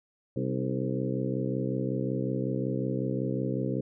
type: harmonic tone with a mistuned harmonic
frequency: 65.41 Hz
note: C2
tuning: in tune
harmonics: 2 / 3 / 4 / 5 / 6 / 7 / 8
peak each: -32 / -34 / -35 / -36 / -37 / -37 / -38 dBFS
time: 0.36-3.81 s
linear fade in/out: 5 ms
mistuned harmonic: 5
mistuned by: -49 cents
effects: none